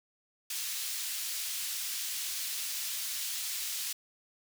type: high-pass noise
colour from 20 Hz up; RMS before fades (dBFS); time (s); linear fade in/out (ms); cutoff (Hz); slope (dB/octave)
pink; -36; 0.5-3.93; 5; 3600; 12
effects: none